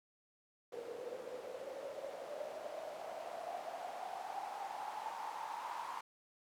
white noise with band-pass filter sweep, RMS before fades -45 dBFS, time 0.72-6.01 s, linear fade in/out 5 ms, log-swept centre 470 to 970 Hz, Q 8.9, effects none

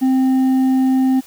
sine tone with hard clipping, 261.6 Hz, C4, in tune, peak -13 dBFS, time 0.01-1.21 s, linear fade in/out 20 ms, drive 4 dB, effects white hiss -44 dBFS RMS until 1.26 s

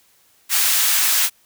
white high-pass noise, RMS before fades -17 dBFS, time 0.49-1.3 s, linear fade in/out 50 ms, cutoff 1200 Hz, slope 12 dB/octave, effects white hiss -57 dBFS RMS until 1.45 s

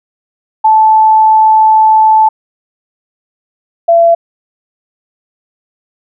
sine tone pair in turn, 873 / 675.5 Hz, A5 / E5, -14 / +42 cents, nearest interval major third, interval 444 cents, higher first, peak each -3 dBFS, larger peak neither, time 0.64-2.29 / 3.88-4.15 s, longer first, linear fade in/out 10 ms, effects none

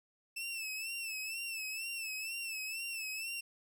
sawtooth tone with vibrato, 2650 Hz, E7, 9 cents sharp, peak -35 dBFS, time 0.36-3.41 s, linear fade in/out 10 ms, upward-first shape sine, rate 2.1 Hz, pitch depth 75 cents each way, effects none

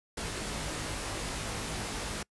pink noise with comb filter, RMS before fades -36 dBFS, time 0.17-2.23 s, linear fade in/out 5 ms, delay 19 ms, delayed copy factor +0.7, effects noise-tail reverb RT60 0.1 s tail -26 dB re dry + resampled to 24000 Hz

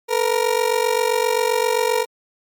30% pulse ring-modulated tone, 468.7 Hz, A#4, 9 cents sharp, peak -11 dBFS, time 0.08-2.06 s, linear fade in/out 50 ms, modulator 23.8 Hz, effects MP3 96 kbps

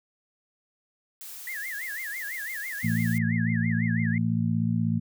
blue noise, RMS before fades -41 dBFS, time 1.21-3.18 s, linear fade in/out 0 ms
sine tone with vibrato, 1864.7 Hz, A#6, in tune, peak -32 dBFS, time 1.47-4.18 s, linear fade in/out 2 ms, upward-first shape sine, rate 6 Hz, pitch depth 230 cents each way
harmonic tone, 56.4 Hz, A1, 44 cents sharp, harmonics 2 / 3 / 4, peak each -27 / -27 / -27 dBFS, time 2.83-5 s, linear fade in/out 20 ms
effects none

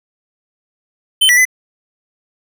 square tone with pitch steps, 3073 / 1951 / 2018 Hz, G7 / B6 / B6, -35 / -22 / +37 cents, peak -8 dBFS, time 1.21-1.453 s, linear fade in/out 10 ms, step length 81 ms, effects none

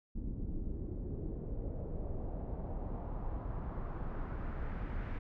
brown noise with low-pass filter sweep, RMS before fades -39 dBFS, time 0.15-5.19 s, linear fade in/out 10 ms, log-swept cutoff 270 to 2000 Hz, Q 1.7, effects none

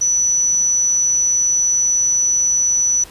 sine tone, 5940 Hz, F#8, 6 cents sharp, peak -13 dBFS, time 0.01-3.04 s, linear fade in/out 5 ms, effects pink hiss -41 dBFS RMS until 3.1 s + resampled to 32000 Hz

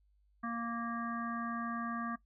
harmonic tone, 233.1 Hz, A#3, in tune, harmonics 1 / 3 / 5 / 7 / 8, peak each -38 / -47 / -39 / -46 / -52 dBFS, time 0.43-2.16 s, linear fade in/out 10 ms, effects noise-tail reverb RT60 0.1 s tail -17 dB re dry + added 50 Hz sine -67 dBFS peak until 2.25 s

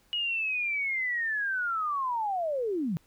sine linear sweep, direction down, 2907 to 148.1 Hz, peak -27 dBFS, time 0.13-2.97 s, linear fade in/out 0 ms, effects pink hiss -65 dBFS RMS until 3.06 s

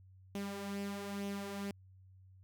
sawtooth tone with flanger, 200 Hz, G3, 35 cents sharp, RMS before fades -41 dBFS, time 0.35-1.71 s, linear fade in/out 0 ms, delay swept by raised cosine 0.32 to 4.62 ms, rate 1.1 Hz, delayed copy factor +0.5, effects added 94 Hz sine -57 dBFS peak until 2.43 s

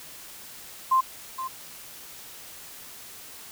sine tone with echo, 1046.5 Hz, C6, in tune, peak -17 dBFS, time 0.91-1.01 s, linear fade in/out 10 ms, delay 470 ms, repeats 1, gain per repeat -12 dB, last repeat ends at 1.48 s, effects white hiss -44 dBFS RMS until 3.51 s

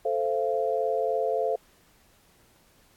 sine chord, F major, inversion first, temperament equal with one note detuned, 440 / 523.3 / 684.5 Hz, A4 / C5 / F5, 0 / 0 / -35 cents, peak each -28 dBFS, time 0.05-1.56 s, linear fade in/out 5 ms, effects pink hiss -61 dBFS RMS until 2.96 s + AAC 64 kbps

